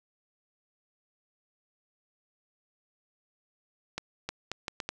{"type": "accelerating click train", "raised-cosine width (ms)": 0.2, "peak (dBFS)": -16, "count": 6, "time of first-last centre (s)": [3.98, 4.89], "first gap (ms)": 310, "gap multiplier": 0.73, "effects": []}